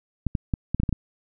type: clicks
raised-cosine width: 5 ms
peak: -11 dBFS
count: 8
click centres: 0.267 / 0.352 / 0.538 / 0.746 / 0.8 / 0.834 / 0.892 / 0.927 s
effects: none